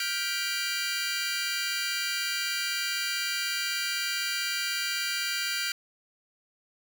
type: chord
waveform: 20% pulse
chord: G dominant seventh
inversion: third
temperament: just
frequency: 1411.2 / 1568 / 1960 / 2352 Hz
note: F6 / G6 / B6 / D7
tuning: +18 / 0 / -14 / +2 cents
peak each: -29 / -30 / -32 / -28 dBFS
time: 0-5.72 s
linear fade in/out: 2 ms
effects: none